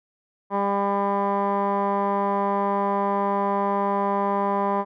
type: tone with low-pass filter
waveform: 15% pulse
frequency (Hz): 199.8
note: G3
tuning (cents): +33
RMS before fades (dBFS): -23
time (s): 0.5-4.85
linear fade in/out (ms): 50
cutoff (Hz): 1100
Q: 7.7
effects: none